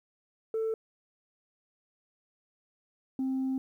sine tone pair in turn, 444.4 / 263.5 Hz, A4 / C4, +17 / +12 cents, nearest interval major sixth, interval 905 cents, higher first, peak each -26 dBFS, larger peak neither, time 0.54-0.74 / 3.19-3.58 s, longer second, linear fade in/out 2 ms, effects tanh soft clip ceiling -26 dBFS + 11-bit

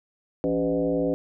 sine tone with frequency modulation, 392 Hz, G4, in tune, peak -21 dBFS, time 0.44-1.14 s, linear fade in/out 0 ms, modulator 110 Hz, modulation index 1.8, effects none

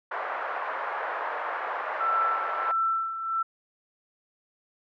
white band-pass noise, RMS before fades -32 dBFS, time 0.11-2.72 s, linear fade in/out 10 ms, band 550 to 1500 Hz, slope 24 dB/octave
sine tone with tremolo, 1335 Hz, E6, 22 cents sharp, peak -22 dBFS, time 2-3.43 s, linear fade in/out 10 ms, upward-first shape sine, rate 1.5 Hz, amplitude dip 65%
effects none

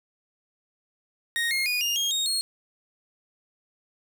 30% pulse tone with pitch steps, 1864.7 / 2142 / 2460 / 2826 / 3247 / 3729 / 4284 Hz, A#6 / C7 / D#7 / F7 / G#7 / A#7 / C8, 0 / +40 / -20 / +20 / -40 / 0 / +40 cents, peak -21 dBFS, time 1.36-2.41 s, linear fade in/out 0 ms, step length 150 ms, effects 9-bit

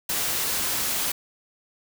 white noise, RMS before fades -26 dBFS, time 0.09-1.12 s, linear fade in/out 5 ms, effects none

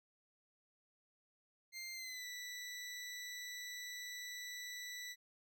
20% pulse tone with pitch glide, 2100 to 1970.7 Hz, C7 to B6, +6 to -4 cents, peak -40 dBFS, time 1.72-5.16 s, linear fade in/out 50 ms, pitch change -110 cents, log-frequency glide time 1.94-2.26 s, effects none

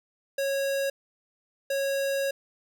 square tone bursts at uneven times, 550 Hz, C#5, 14 cents flat, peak -26 dBFS, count 2, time 0.38-0.9 / 1.7-2.31 s, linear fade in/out 5 ms, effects none

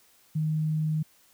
sine tone, 155.56 Hz, D#3, in tune, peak -24 dBFS, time 0.35-1.03 s, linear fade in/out 10 ms, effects white hiss -61 dBFS RMS until 1.33 s

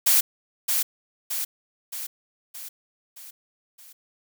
blue noise with echo, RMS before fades -18 dBFS, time 0.06-0.21 s, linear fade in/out 10 ms, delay 620 ms, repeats 6, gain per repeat -5 dB, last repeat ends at 3.93 s, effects none

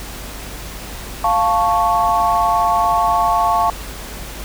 sine chord, F augmented, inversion none, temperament equal, 698.5 / 880 / 1108.7 Hz, F5 / A5 / C#6, 0 / 0 / 0 cents, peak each -17 dBFS, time 1.24-3.7 s, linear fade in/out 2 ms, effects added 50 Hz sine -32 dBFS peak until 4.44 s + pink hiss -32 dBFS RMS until 4.44 s

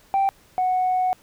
sine tone pair in turn, 782 / 738.4 Hz, G5 / F#5, -4 / -4 cents, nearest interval minor second, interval 100 cents, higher first, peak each -15 / -17 dBFS, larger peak first, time 0.14-0.29 / 0.58-1.13 s, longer second, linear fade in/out 0 ms, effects tanh soft clip ceiling -15 dBFS + pink hiss -55 dBFS RMS until 1.22 s

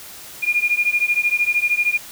sine beating tone pair, 2418 / 2431 Hz, D7 / D#7, +50 / -41 cents, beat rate 13 Hz, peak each -19 dBFS, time 0.42-1.98 s, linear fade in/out 20 ms, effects white hiss -38 dBFS RMS until 2.11 s

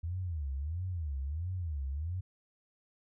sine tone with vibrato, 79 Hz, D#2, 27 cents sharp, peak -33 dBFS, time 0.03-2.21 s, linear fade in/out 10 ms, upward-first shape sine, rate 1.5 Hz, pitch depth 280 cents each way, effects none

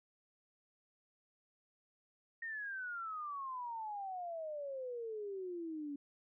sine exponential sweep, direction down, 1864.7 to 280.4 Hz, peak -40 dBFS, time 2.42-5.96 s, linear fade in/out 5 ms, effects none

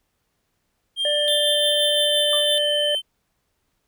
triangle tone with pitch glide, 3194 to 3087 Hz, G7 to G7, +32 to -27 cents, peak -19 dBFS, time 0.96-3.02 s, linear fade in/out 50 ms, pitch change -59 cents, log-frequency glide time 1.08-2.35 s
harmonic tone, 590 Hz, D5, 8 cents sharp, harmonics 1 / 3 / 5, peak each -22 / -32 / -36 dBFS, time 1.05-2.95 s, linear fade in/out 2 ms
square tone with tremolo, 3545 Hz, A7, 12 cents sharp, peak -21 dBFS, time 1.28-2.58 s, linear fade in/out 0 ms, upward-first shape sine, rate 5.8 Hz, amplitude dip 40%
sine tone with exponential decay, 1174 Hz, D6, 1 cent flat, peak -27 dBFS, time 2.33-2.51 s, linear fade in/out 1 ms, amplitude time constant 37 ms
effects pink hiss -72 dBFS RMS until 3.87 s

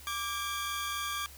sawtooth tone cluster, 1172 / 1615 / 3274 Hz, D6 / G#6 / G#7, -4 / -49 / -25 cents, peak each -31 / -37 / -37 dBFS, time 0.07-1.26 s, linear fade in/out 0 ms, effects added 70 Hz sine -52 dBFS peak until 1.37 s + white hiss -52 dBFS RMS until 1.37 s

